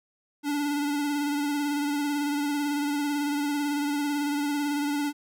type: tone with vibrato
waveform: square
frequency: 289.9 Hz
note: D4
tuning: 22 cents flat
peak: -26 dBFS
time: 0.43-5.13 s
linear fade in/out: 50 ms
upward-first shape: sine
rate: 18 Hz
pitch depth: 33 cents each way
effects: none